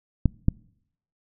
clicks, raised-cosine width 5 ms, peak -6 dBFS, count 2, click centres 0.257 / 0.484 s, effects noise-tail reverb RT60 0.7 s tail -25 dB re dry

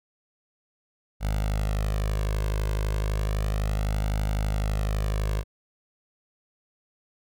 sawtooth tone with flanger, 51.91 Hz, G#1, in tune, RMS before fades -26 dBFS, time 1.2-5.44 s, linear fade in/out 50 ms, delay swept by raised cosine 1.4 to 1.92 ms, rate 0.33 Hz, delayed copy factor +0.9, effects none

